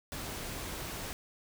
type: noise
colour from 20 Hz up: pink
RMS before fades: -40 dBFS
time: 0.12-1.13 s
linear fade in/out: 0 ms
effects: none